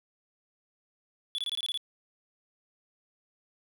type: tone bursts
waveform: triangle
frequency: 3433 Hz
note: A7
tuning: 43 cents flat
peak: -28 dBFS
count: 8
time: 1.35-1.775 s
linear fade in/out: 0 ms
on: 33 ms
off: 23 ms
effects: none